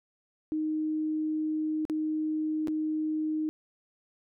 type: tone with dropouts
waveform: sine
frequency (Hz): 310.4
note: D#4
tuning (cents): -4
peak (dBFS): -27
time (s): 0.52-3.49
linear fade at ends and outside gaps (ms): 0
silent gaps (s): 1.852-1.898 / 2.673-2.682
effects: none